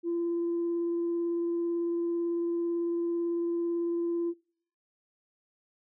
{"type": "tone with vibrato", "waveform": "sine", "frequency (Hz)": 341, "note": "F4", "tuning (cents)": -41, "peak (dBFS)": -26, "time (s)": [0.03, 4.34], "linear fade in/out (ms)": 50, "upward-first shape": "sine", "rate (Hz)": 18, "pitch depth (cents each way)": 9, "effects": ["noise-tail reverb RT60 0.6 s tail -25 dB re dry", "tanh soft clip ceiling -24 dBFS"]}